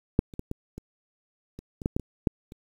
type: clicks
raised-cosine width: 3 ms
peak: -6 / -30 / -19 / -18 / -25 / -27 / -24 / -11 / -11 / -22 / -8 / -30 dBFS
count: 12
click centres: 0.191 / 0.338 / 0.394 / 0.514 / 0.78 / 1.59 / 1.818 / 1.859 / 1.965 / 1.997 / 2.272 / 2.521 s
effects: 8-bit